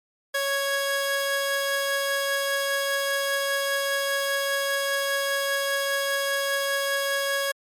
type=tone pair together; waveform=sawtooth; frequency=555 / 1660 Hz; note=C#5 / G#6; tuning=+2 / -1 cents; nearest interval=octave + perfect fifth; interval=1897 cents; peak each=-22 / -23 dBFS; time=0.34-7.52 s; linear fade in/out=10 ms; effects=MP3 64 kbps